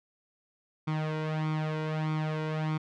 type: tone with flanger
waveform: sawtooth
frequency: 155.56 Hz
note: D#3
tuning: in tune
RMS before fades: -31 dBFS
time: 0.87-2.78 s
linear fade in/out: 10 ms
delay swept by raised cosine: 0.87 to 2.07 ms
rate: 1.6 Hz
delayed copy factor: +0.7
effects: low-pass 3000 Hz 12 dB/octave